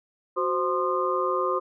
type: tone cluster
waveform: sine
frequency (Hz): 369.6 / 522 / 1050 / 1222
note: F#4 / C5 / C6 / D#6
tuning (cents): -2 / -4 / +6 / -32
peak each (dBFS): -28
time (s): 0.36-1.6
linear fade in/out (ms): 20
effects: none